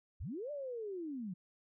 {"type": "linear two-way sweep", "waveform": "sine", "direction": "up then down", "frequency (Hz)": [43.65, 600, 170.1], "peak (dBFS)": -39, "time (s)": [0.2, 1.34], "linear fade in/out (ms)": 10, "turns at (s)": 0.51, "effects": []}